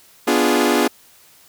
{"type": "chord", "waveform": "sawtooth", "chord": "B diminished seventh", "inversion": "none", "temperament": "equal", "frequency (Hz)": [246.9, 293.7, 349.2, 415.3], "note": ["B3", "D4", "F4", "Ab4"], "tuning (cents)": [0, 0, 0, 0], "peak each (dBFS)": -16, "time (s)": [0.27, 0.88], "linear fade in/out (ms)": 10, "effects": ["white hiss -50 dBFS RMS until 1.48 s"]}